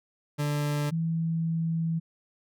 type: tone pair in turn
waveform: 40% pulse / sine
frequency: 146.83 / 164.05 Hz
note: D3 / E3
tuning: 0 / -8 cents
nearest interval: major second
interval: 192 cents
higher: second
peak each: -25 dBFS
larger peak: neither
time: 0.38-0.91 / 0.91-2 s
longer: second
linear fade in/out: 20 ms
effects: none